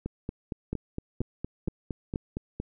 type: two click trains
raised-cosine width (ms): 3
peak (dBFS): -17 / -19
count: 4 / 12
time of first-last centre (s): 0.73-2.159 / 0.06-2.6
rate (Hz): 2.1 / 4.33
effects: none